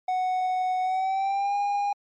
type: tone with pitch glide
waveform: triangle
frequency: 740 to 811.7 Hz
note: F#5 to G#5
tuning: 0 to -40 cents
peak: -21 dBFS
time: 0.08-1.93 s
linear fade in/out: 5 ms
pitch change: +160 cents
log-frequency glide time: 0.82-1.56 s
effects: MP3 32 kbps